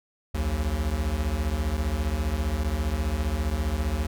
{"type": "beating tone pair", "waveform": "square", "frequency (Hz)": [61.74, 76.74], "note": ["B1", "D#2"], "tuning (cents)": [0, -23], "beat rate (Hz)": 15, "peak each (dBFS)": [-29, -27], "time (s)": [0.34, 4.07], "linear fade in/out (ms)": 10, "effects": []}